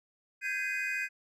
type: chord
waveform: triangle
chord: Ab major seventh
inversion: third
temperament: equal with one note detuned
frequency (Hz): 1568 / 1661.2 / 2051 / 2489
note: G6 / Ab6 / C7 / Eb7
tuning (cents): 0 / 0 / -35 / 0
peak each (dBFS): -35 / -37 / -36 / -33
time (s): 0.41-1.09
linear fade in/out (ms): 50
effects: none